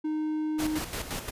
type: tone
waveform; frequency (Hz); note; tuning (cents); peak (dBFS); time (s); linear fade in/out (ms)
triangle; 308.8; D#4; -13; -25; 0.04-0.79; 10
type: noise with tremolo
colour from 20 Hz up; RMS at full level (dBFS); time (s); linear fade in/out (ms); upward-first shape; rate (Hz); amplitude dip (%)
pink; -33; 0.58-1.31; 20; square; 5.7; 60
effects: resampled to 32000 Hz